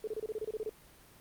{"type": "tone bursts", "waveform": "sine", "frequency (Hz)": 433.6, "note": "A4", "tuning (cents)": -25, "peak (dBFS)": -33, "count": 11, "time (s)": [0.04, 0.694], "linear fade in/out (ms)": 2, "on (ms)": 34, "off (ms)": 28, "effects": ["pink hiss -58 dBFS RMS until 1.2 s", "Opus 32 kbps"]}